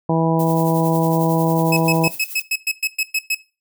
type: harmonic tone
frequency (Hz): 163.3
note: E3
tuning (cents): -16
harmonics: 1 / 2 / 3 / 4 / 5 / 6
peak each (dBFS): -18 / -21 / -23 / -24 / -25 / -26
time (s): 0.09-2.08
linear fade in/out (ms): 5
type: noise with tremolo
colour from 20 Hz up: violet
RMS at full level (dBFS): -30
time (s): 0.39-2.42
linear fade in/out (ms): 5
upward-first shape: triangle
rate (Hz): 11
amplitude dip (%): 70
type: tone bursts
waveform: sawtooth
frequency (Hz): 2575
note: E7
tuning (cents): -41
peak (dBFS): -14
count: 11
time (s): 1.72-3.348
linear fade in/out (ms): 5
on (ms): 48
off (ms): 110
effects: noise-tail reverb RT60 0.3 s tail -18 dB re dry